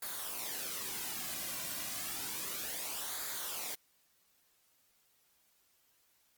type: noise with flanger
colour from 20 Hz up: white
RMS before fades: -40 dBFS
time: 0.02-3.75 s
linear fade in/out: 5 ms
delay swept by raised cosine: 0.35 to 2.35 ms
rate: 0.31 Hz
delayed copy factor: -0.6
effects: white hiss -72 dBFS RMS until 6.37 s + Opus 24 kbps